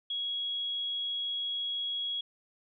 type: tone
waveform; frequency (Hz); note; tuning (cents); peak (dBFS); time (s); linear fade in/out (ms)
sine; 3322; G#7; 0; -31; 0.1-2.21; 5
effects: none